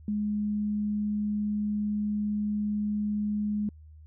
sine tone, 208.8 Hz, G#3, 10 cents sharp, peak -26 dBFS, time 0.08-3.69 s, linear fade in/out 2 ms, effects added 77 Hz sine -47 dBFS peak until 4.06 s

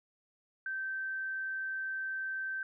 sine tone, 1553 Hz, G6, 17 cents flat, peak -34 dBFS, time 0.66-2.63 s, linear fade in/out 2 ms, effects none

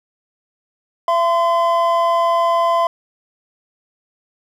triangle tone pair together, 675 / 1028.3 Hz, E5 / C6, +41 / -30 cents, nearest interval perfect fifth, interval 729 cents, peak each -14 dBFS, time 1.08-2.87 s, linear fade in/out 2 ms, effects none

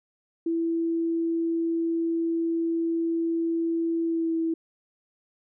sine tone with pitch glide, 331.8 to 327.2 Hz, E4 to E4, +11 to -13 cents, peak -23 dBFS, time 0.46-4.54 s, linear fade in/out 5 ms, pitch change -24 cents, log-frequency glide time 4.04-4.34 s, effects none

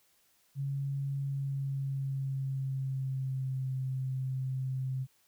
sine tone with pitch glide, 138.59 to 131.11 Hz, C#3 to C3, 0 to +4 cents, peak -31 dBFS, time 0.55-5.07 s, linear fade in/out 50 ms, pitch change -96 cents, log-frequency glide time 1.19-3.73 s, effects white hiss -69 dBFS RMS until 5.27 s

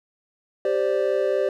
triangle chord, G suspended fourth, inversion none, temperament equal, 392 / 523.3 / 587.3 Hz, G4 / C5 / D5, 0 / 0 / 0 cents, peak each -22 dBFS, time 0.65-1.49 s, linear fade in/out 2 ms, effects none

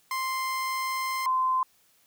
30% pulse / sine tone pair in turn, 1046.5 / 1033.9 Hz, C6 / C6, 0 / -21 cents, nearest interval unison, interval 21 cents, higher first, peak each -25 / -22 dBFS, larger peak second, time 0.11-1.26 / 1.26-1.63 s, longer first, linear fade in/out 2 ms, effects white hiss -64 dBFS RMS until 2.06 s

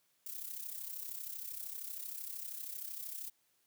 violet noise with amplitude modulation, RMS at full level -41 dBFS, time 0.26-3.3 s, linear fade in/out 5 ms, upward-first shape sine, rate 32.9 Hz, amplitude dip 65%, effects white hiss -75 dBFS RMS until 3.66 s + high-pass 80 Hz 12 dB/octave

